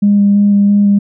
sine tone with vibrato, 202.8 Hz, G#3, 41 cents flat, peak -5 dBFS, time 0.02-0.99 s, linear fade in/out 10 ms, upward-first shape square, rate 3 Hz, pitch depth 9 cents each way, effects tanh soft clip ceiling -1 dBFS

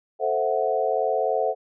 sine chord, F# half-diminished seventh, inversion first, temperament equal, 440 / 523.3 / 659.3 / 740 Hz, A4 / C5 / E5 / F#5, 0 / 0 / 0 / 0 cents, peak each -26 dBFS, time 0.19-1.55 s, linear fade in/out 50 ms, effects none

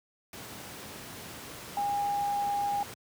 sine tone in noise, 812 Hz, G#5, 39 cents flat, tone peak -27 dBFS, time 1.77-2.83 s, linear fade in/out 2 ms, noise pink, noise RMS -43 dBFS, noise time 0.33-2.94 s, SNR +13 dB, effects high-pass 100 Hz 12 dB/octave

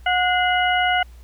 harmonic tone with a mistuned harmonic, 728 Hz, F#5, 28 cents flat, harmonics 1 / 2 / 3 / 4, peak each -19 / -22 / -24 / -25 dBFS, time 0.06-1.03 s, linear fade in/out 5 ms, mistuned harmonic 3, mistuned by -93 cents, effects added 60 Hz sine -40 dBFS peak until 1.23 s + pink hiss -56 dBFS RMS until 1.23 s

